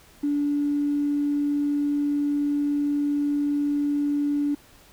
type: tone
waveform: triangle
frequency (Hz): 289.5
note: D4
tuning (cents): -25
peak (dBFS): -17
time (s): 0.23-4.55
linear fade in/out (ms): 10
effects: tanh soft clip ceiling -19 dBFS + pink hiss -53 dBFS RMS until 4.92 s